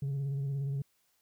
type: tone with vibrato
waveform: sine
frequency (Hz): 138.59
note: C#3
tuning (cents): 0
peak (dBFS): -28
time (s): 0.02-0.82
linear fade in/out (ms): 5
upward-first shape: square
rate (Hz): 17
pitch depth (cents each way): 32
effects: tanh soft clip ceiling -30 dBFS + white hiss -73 dBFS RMS until 1.21 s